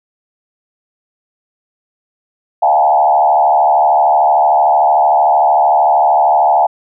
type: tone with frequency modulation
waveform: sine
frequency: 776 Hz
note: G5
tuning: 18 cents flat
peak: -7 dBFS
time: 2.62-6.67 s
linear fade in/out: 10 ms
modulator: 73.2 Hz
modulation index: 1.6
effects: none